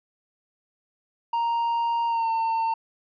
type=tone with pitch glide; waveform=triangle; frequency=932.3 to 904.7 Hz; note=A#5 to A5; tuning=0 to +48 cents; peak=-20 dBFS; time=1.33-2.74 s; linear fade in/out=5 ms; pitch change=-52 cents; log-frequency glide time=2.07-2.29 s; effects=resampled to 11025 Hz

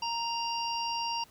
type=harmonic tone with a mistuned harmonic; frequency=932.3 Hz; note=A#5; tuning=in tune; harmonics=1 / 3 / 5 / 6; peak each=-32 / -37 / -39 / -40 dBFS; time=0.02-1.24 s; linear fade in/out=5 ms; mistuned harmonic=5; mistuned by=+19 cents; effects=pink hiss -59 dBFS RMS until 1.3 s

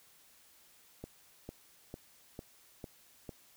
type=click train; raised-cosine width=2 ms; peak=-29 dBFS; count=6; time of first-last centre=1.04-3.292 s; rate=2.22 Hz; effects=white hiss -63 dBFS RMS until 3.56 s

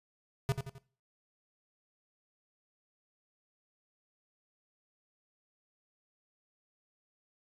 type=tone with echo; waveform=square; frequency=135.7 Hz; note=C#3; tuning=36 cents flat; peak=-27 dBFS; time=0.49-0.52 s; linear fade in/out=0 ms; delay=87 ms; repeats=3; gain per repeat=-7 dB; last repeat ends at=0.781 s; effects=noise-tail reverb RT60 0.4 s tail -17 dB re dry + resampled to 32000 Hz

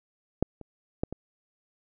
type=clicks; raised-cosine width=2 ms; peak=-9 / -29 / -13 / -22 dBFS; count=4; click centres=0.426 / 0.613 / 1.035 / 1.126 s; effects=none

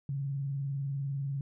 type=tone with vibrato; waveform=sine; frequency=138.59 Hz; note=C#3; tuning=in tune; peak=-31 dBFS; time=0.09-1.41 s; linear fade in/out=2 ms; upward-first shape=sine; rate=20 Hz; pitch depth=82 cents each way; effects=none

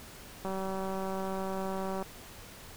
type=click train; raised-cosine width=1 ms; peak=-23 dBFS; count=302; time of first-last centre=0.45-2.026 s; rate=191 Hz; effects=pink hiss -49 dBFS RMS until 2.76 s

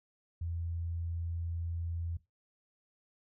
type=tone; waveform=sine; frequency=84.3 Hz; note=E2; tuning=39 cents sharp; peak=-34 dBFS; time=0.41-2.17 s; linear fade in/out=5 ms; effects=noise-tail reverb RT60 0.2 s tail -17 dB re dry

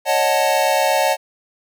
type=chord; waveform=square; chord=D# half-diminished seventh; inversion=third; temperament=equal; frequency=554.4 / 622.3 / 740 / 880 Hz; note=C#5 / D#5 / F#5 / A5; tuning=0 / 0 / 0 / 0 cents; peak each=-21 dBFS; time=0.05-1.17 s; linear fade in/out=50 ms; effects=none

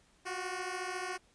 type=beating tone pair; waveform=10% pulse; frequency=360 / 374 Hz; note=F#4 / F#4; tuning=-47 / +19 cents; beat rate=14 Hz; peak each=-31 dBFS; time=0.25-1.18 s; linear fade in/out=20 ms; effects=pink hiss -67 dBFS RMS until 1.34 s + resampled to 22050 Hz

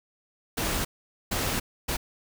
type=noise bursts at uneven times; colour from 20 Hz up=pink; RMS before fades=-28 dBFS; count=3; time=0.57-0.85 / 1.31-1.6 / 1.88-1.97 s; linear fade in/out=10 ms; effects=none

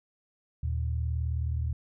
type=tone pair together; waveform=sine; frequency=77.78 / 116.98 Hz; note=D#2 / A#2; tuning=0 / +7 cents; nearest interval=perfect fifth; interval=707 cents; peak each=-28 / -33 dBFS; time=0.63-1.73 s; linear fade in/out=5 ms; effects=none

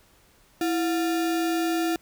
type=tone with sample-and-hold; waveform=sine; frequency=330.7 Hz; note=E4; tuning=6 cents sharp; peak=-22 dBFS; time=0.61-1.96 s; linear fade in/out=2 ms; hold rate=1050 Hz; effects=pink hiss -59 dBFS RMS until 2.01 s

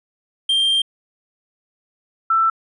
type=tone pair in turn; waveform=triangle / sine; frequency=3177 / 1331.5 Hz; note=G7 / E6; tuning=+23 / +17 cents; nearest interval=octave + minor third; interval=1506 cents; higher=first; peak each=-13 dBFS; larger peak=neither; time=0.49-0.82 / 2.3-2.5 s; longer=first; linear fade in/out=5 ms; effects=resampled to 24000 Hz

